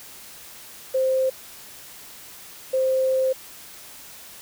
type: tone pair in turn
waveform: sine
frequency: 523.3 / 523.3 Hz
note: C5 / C5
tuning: 0 / 0 cents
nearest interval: unison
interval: 0 cents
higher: neither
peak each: -18 / -18 dBFS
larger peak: neither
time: 0.94-1.3 / 2.73-3.33 s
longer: second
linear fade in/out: 10 ms
effects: white hiss -43 dBFS RMS until 4.41 s